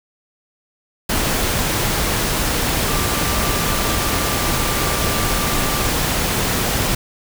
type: tone in noise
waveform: sine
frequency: 1179 Hz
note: D6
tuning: 6 cents sharp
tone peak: -28 dBFS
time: 2.87-5.87 s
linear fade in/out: 5 ms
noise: pink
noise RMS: -19 dBFS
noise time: 1.09-6.95 s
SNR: -12 dB
effects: none